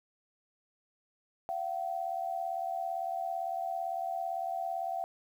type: tone pair together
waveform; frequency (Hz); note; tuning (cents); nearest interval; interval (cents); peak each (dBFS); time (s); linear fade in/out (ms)
sine; 684.2 / 762; F5 / G5; -36 / -49; major second; 187; -35 / -35; 1.49-5.04; 0
effects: 10-bit